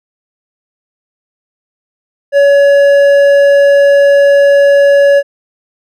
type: tone with hard clipping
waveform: triangle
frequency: 564 Hz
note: C#5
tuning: 30 cents sharp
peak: -5 dBFS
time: 2.32-5.23 s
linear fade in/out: 50 ms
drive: 10 dB
effects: none